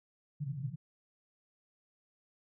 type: band-pass noise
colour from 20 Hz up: pink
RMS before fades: -38 dBFS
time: 0.4-0.76 s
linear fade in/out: 20 ms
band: 120 to 160 Hz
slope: 96 dB/octave
effects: none